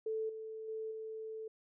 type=tone with level steps; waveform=sine; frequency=440 Hz; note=A4; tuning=in tune; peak=-34 / -42 / -38 / -41 dBFS; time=0.06-1.48 s; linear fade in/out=5 ms; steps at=0.29 / 0.68 / 0.91 s; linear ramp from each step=5 ms; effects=none